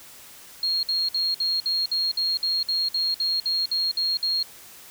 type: tone bursts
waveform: sine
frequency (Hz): 4257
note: C8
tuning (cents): +29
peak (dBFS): -21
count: 15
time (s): 0.63-4.428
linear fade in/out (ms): 2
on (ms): 200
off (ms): 57
effects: white hiss -46 dBFS RMS until 4.9 s